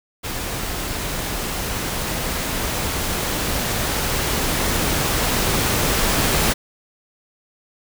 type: noise with level ramp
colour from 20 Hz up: pink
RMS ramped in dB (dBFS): -27 to -18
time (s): 0.23-6.54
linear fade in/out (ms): 20
effects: none